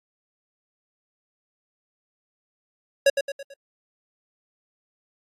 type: tone with echo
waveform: square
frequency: 555 Hz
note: C#5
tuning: 2 cents sharp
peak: -14 dBFS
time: 3.06-3.1 s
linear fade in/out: 5 ms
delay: 110 ms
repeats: 4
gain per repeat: -7 dB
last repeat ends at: 3.54 s
effects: low-pass 10000 Hz 12 dB/octave + AAC 64 kbps